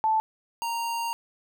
sine / square tone pair in turn, 877 / 929.1 Hz, A5 / A#5, -6 / -6 cents, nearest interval minor second, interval 100 cents, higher second, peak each -20 / -28 dBFS, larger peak first, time 0.04-0.2 / 0.62-1.13 s, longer second, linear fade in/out 0 ms, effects none

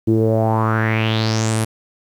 sawtooth tone with low-pass filter sweep, 110.8 Hz, A2, 13 cents sharp, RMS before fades -17 dBFS, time 0.07-1.65 s, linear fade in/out 10 ms, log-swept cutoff 310 to 11000 Hz, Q 5, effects 8-bit

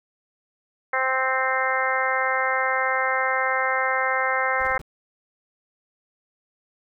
harmonic tone, 261.6 Hz, C4, in tune, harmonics 2 / 3 / 4 / 5 / 6 / 7 / 8, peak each -28 / -28 / -28 / -28 / -28 / -28 / -28 dBFS, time 0.93-4.78 s, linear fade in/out 5 ms
brown noise bursts, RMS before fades -38 dBFS, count 5, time 4.6-4.815 s, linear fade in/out 0 ms, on 23 ms, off 25 ms
effects none

